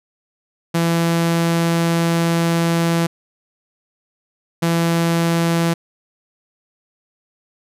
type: tone pair in turn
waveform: sawtooth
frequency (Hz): 167.7 / 167.7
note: E3 / E3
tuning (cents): +30 / +30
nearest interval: unison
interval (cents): 0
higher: neither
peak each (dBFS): -11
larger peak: neither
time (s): 0.74-3.07 / 4.62-5.74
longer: first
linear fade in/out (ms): 10
effects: resampled to 32000 Hz